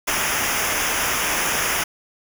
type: noise with comb filter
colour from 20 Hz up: pink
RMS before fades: -22 dBFS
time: 0.07-1.84 s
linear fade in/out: 10 ms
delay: 0.24 ms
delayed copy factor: -0.8
effects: none